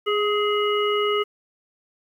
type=harmonic tone with a mistuned harmonic; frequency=415.3 Hz; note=G#4; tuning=in tune; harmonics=1 / 3 / 5 / 7; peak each=-21 / -25 / -31 / -28 dBFS; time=0.06-1.24 s; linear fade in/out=20 ms; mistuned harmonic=3; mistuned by=+22 cents; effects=9-bit